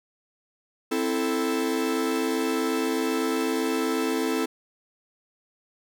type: chord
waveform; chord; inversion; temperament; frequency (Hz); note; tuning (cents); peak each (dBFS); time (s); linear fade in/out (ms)
45% pulse; A minor; first; equal; 261.6 / 329.6 / 440; C4 / E4 / A4; 0 / 0 / 0; -28; 0.91-4.46; 10
effects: none